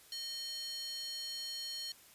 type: tone with high-pass filter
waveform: square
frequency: 618 Hz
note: D#5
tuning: 12 cents flat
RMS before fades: -42 dBFS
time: 0.12-1.92 s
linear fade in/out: 2 ms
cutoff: 3900 Hz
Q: 8.2
effects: white hiss -60 dBFS RMS until 2.14 s + resampled to 32000 Hz